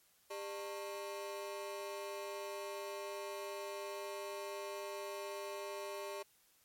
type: ring-modulated tone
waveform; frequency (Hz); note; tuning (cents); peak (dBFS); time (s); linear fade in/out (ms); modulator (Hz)
30% pulse; 499.7; B4; +20; -36; 0.3-6.23; 10; 100
effects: white hiss -70 dBFS RMS until 6.64 s + MP3 64 kbps